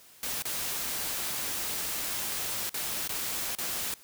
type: noise with dropouts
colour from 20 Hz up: white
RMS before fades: -33 dBFS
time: 0.23-3.94 s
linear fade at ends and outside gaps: 1 ms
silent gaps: 0.422-0.453 / 2.694-2.742 / 3.077-3.092 / 3.551-3.585 s
effects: white hiss -55 dBFS RMS until 4.03 s